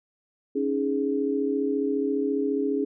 sine chord, C# suspended second, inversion none, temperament just, 277.2 / 311.8 / 415.8 Hz, C#4 / D#4 / G#4, 0 / +4 / +2 cents, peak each -26 / -31 / -26 dBFS, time 0.55-2.85 s, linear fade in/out 10 ms, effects none

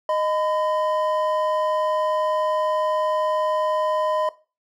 triangle tone pair together, 619 / 1008.4 Hz, D#5 / B5, -9 / +36 cents, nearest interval minor sixth, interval 845 cents, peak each -19 / -22 dBFS, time 0.09-4.29 s, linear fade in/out 2 ms, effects noise-tail reverb RT60 0.3 s tail -17 dB re dry

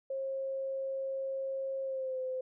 sine tone with pitch glide, 537 to 515.7 Hz, C5 to C5, +45 to -25 cents, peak -33 dBFS, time 0.1-2.41 s, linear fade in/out 5 ms, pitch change -70 cents, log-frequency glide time 1.83-2.19 s, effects none

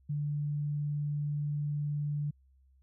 sine tone, 146.83 Hz, D3, in tune, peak -30 dBFS, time 0.09-2.31 s, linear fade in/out 10 ms, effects added 66 Hz sine -61 dBFS peak until 2.82 s

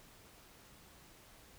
silence, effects pink hiss -60 dBFS RMS until 1.58 s

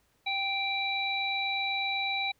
harmonic tone, 784 Hz, G5, in tune, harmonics 1 / 3 / 5, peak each -34 / -31 / -33 dBFS, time 0.26-2.32 s, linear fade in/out 10 ms, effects pink hiss -70 dBFS RMS until 2.39 s

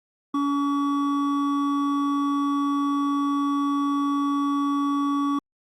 triangle tone pair together, 283.5 / 1134 Hz, C#4 / C#6, +39 / +39 cents, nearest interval 2 octaves, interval 2400 cents, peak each -20 / -25 dBFS, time 0.34-5.39 s, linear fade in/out 5 ms, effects Opus 48 kbps

